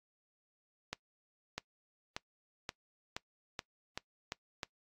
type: accelerating click train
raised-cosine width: 0.2 ms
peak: -20 dBFS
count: 9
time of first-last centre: 0.93-4.632 s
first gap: 650 ms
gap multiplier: 0.9
effects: noise-tail reverb RT60 0.1 s tail -21 dB re dry + AAC 64 kbps